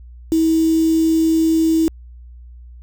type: tone with quantisation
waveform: sine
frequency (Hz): 322.2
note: E4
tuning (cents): -39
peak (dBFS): -12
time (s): 0.32-1.88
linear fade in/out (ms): 0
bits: 5
effects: added 60 Hz sine -36 dBFS peak until 2.82 s